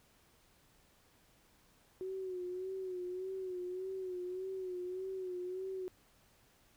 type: tone with vibrato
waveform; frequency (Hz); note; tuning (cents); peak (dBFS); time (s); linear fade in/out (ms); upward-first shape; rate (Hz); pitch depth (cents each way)
sine; 370; F#4; 0; -38; 2.01-5.88; 0; sine; 1.7; 55
effects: pink hiss -68 dBFS RMS until 6.76 s